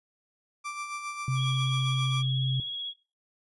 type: tone with tremolo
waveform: 30% pulse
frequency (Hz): 1174.7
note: D6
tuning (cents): 0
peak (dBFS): -30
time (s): 0.64-2.23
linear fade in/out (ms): 20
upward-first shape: sine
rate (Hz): 7.4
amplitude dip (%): 50
type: tone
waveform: sine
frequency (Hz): 130.81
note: C3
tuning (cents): 0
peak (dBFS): -25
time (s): 1.28-2.6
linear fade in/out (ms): 2
type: tone with vibrato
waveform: sine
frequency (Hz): 3322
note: G#7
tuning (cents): 0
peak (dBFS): -32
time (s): 1.35-2.94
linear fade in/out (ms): 50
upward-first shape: sine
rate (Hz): 16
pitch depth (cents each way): 20
effects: noise-tail reverb RT60 0.3 s tail -20 dB re dry + resampled to 24000 Hz